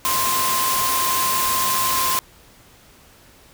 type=tone in noise; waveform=sine; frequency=1046.5 Hz; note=C6; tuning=in tune; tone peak=-21 dBFS; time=0.05-2.19 s; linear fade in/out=0 ms; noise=white; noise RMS=-22 dBFS; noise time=0.05-2.19 s; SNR=-2 dB; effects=pink hiss -50 dBFS RMS until 3.53 s